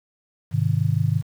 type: chord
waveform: sine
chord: Ab major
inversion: none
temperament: just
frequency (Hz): 103.83 / 129.78 / 155.74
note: Ab2 / C3 / Eb3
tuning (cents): 0 / -14 / +2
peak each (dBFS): -22 / -22 / -23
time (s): 0.51-1.23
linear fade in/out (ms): 50
effects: 8-bit